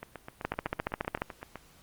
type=two click trains; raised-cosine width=0.5 ms; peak=-14 / -24 dBFS; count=12 / 13; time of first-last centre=0.45-1.219 / 0.03-1.557 s; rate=14.3 / 7.86 Hz; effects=pink hiss -59 dBFS RMS until 1.82 s + Opus 32 kbps